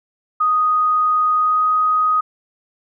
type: tone with pitch glide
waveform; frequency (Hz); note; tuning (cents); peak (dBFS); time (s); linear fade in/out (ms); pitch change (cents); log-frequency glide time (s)
sine; 1244.5 to 1251.7; D#6 to D#6; 0 to +10; -13; 0.4-2.21; 10; +10; 1.37-1.65
effects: none